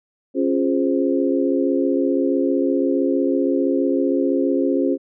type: chord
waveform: sine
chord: Db major seventh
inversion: none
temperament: equal with one note detuned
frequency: 273.8 / 349.2 / 415.3 / 523.3 Hz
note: Db4 / F4 / Ab4 / C5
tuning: -21 / 0 / 0 / 0 cents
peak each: -19 / -22 / -24 / -24 dBFS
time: 0.34-4.98 s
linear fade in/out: 50 ms
effects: none